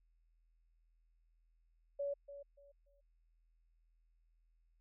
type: tone with echo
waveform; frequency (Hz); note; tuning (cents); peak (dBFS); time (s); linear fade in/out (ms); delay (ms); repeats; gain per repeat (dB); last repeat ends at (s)
sine; 566; C#5; +36; -36; 1.99-2.14; 10; 290; 3; -12; 3.01
effects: added 41 Hz sine -70 dBFS peak until 4.8 s